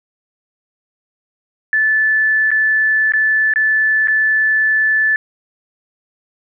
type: tone with dropouts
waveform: sine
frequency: 1745 Hz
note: A6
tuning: 15 cents flat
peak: -11 dBFS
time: 1.73-5.16 s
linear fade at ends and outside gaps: 1 ms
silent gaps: 2.506-2.515 / 3.121-3.136 / 3.537-3.559 / 4.073-4.082 s
effects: none